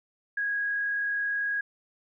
sine tone with frequency modulation, 1649 Hz, G#6, 13 cents flat, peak -26 dBFS, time 0.37-1.61 s, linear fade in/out 5 ms, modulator 38.5 Hz, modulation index 0.43, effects none

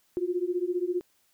sine beating tone pair, 349.2 / 364.2 Hz, F4 / F#4, 0 / -27 cents, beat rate 15 Hz, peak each -29 dBFS, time 0.17-1.01 s, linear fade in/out 0 ms, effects white hiss -68 dBFS RMS until 1.33 s

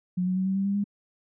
sine tone with pitch steps, 180.9 / 184.38 / 187.93 / 191.55 / 195.23 / 198.99 / 202.8 Hz, F#3 / F#3 / F#3 / G3 / G3 / G3 / G#3, -39 / -6 / +27 / -40 / -7 / +26 / -41 cents, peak -23 dBFS, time 0.17-0.842 s, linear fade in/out 10 ms, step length 96 ms, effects none

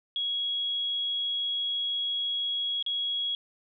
sine tone with dropouts, 3322 Hz, G#7, in tune, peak -27 dBFS, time 0.16-3.35 s, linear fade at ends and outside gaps 1 ms, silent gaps 2.826-2.863 s, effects none

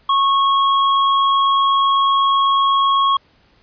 square tone, 1098 Hz, C#6, 17 cents flat, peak -13 dBFS, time 0.09-3.17 s, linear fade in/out 5 ms, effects pink hiss -55 dBFS RMS until 3.62 s + resampled to 11025 Hz

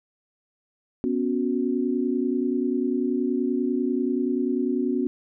sine chord, B suspended second, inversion none, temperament equal with one note detuned, 246.9 / 277.2 / 366.4 Hz, B3 / C#4 / F#4, 0 / 0 / -17 cents, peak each -25 / -26 / -27 dBFS, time 1.04-5.07 s, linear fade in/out 0 ms, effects none

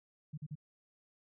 sine tone bursts, 150.6 Hz, D3, 44 cents sharp, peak -39 dBFS, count 3, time 0.33-0.555 s, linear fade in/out 10 ms, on 47 ms, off 42 ms, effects none

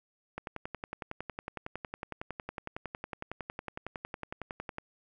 click train, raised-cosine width 0.5 ms, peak -22 dBFS, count 49, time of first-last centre 0.38-4.784 s, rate 10.9 Hz, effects none

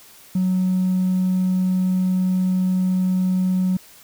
sine tone with hard clipping, 185 Hz, F#3, in tune, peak -17 dBFS, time 0.35-3.77 s, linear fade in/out 5 ms, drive 1 dB, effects white hiss -47 dBFS RMS until 4.03 s

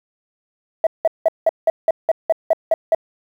sine tone bursts, 650 Hz, E5, 24 cents flat, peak -9 dBFS, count 11, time 0.84-2.948 s, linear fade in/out 2 ms, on 28 ms, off 180 ms, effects tanh soft clip ceiling -7 dBFS + 8-bit

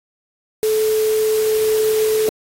sine tone in noise, 434.3 Hz, A4, 23 cents flat, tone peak -14 dBFS, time 0.63-2.29 s, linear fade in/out 0 ms, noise white, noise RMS -28 dBFS, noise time 0.63-2.29 s, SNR +11 dB, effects AAC 48 kbps

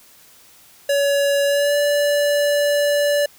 square tone with pitch glide, 565 to 580.2 Hz, C#5 to D5, +33 to -21 cents, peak -16 dBFS, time 0.89-3.26 s, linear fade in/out 5 ms, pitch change +46 cents, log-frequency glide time 1.45-1.77 s, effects white hiss -49 dBFS RMS until 3.38 s

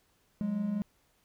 triangle tone pair together, 182.71 / 207.7 Hz, F#3 / G#3, -22 / 0 cents, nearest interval major second, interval 222 cents, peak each -35 / -28 dBFS, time 0.41-0.82 s, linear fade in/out 0 ms, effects pink hiss -70 dBFS RMS until 1.24 s

